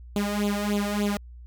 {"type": "tone with flanger", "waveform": "sawtooth", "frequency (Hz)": 205.2, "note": "G#3", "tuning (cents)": -21, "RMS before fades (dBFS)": -26, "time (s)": [0.16, 1.17], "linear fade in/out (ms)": 0, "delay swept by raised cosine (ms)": [0.27, 1.67], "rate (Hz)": 3.4, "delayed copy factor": 1, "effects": ["added 60 Hz sine -41 dBFS peak until 1.46 s"]}